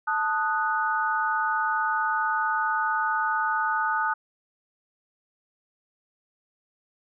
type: chord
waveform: sine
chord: D# diminished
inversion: second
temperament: equal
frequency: 880 / 1244.5 / 1480 Hz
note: A5 / D#6 / F#6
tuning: 0 / 0 / 0 cents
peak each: -27 dBFS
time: 0.07-4.14 s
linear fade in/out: 10 ms
effects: none